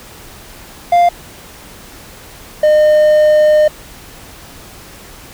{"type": "tone pair in turn", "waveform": "triangle", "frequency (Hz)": [698, 608.5], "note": ["F5", "D#5"], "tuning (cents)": [-1, -39], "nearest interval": "major second", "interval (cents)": 238, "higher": "first", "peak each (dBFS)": -4, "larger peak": "neither", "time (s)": [[0.92, 1.09], [2.63, 3.68]], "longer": "second", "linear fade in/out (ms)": 5, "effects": ["pink hiss -36 dBFS RMS until 5.33 s"]}